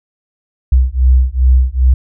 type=beating tone pair; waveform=sine; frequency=62.6 / 65.1 Hz; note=B1 / C2; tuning=+24 / -8 cents; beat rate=2.5 Hz; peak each=-10 dBFS; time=0.72-1.94 s; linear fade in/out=5 ms; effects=none